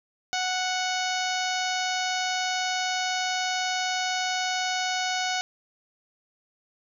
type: harmonic tone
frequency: 739 Hz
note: F#5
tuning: 2 cents flat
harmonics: 1 / 2 / 3 / 4 / 5 / 6 / 7 / 8 / 9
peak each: -29 / -32 / -34 / -35 / -36 / -37 / -37 / -38 / -39 dBFS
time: 0.33-5.41 s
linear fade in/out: 0 ms
effects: 10-bit